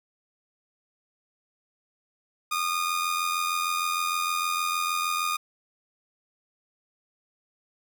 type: tone with amplitude modulation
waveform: sawtooth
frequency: 1224 Hz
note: D#6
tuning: 29 cents flat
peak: -19 dBFS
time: 2.51-5.37 s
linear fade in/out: 10 ms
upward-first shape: sine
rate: 86.5 Hz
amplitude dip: 55%
effects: none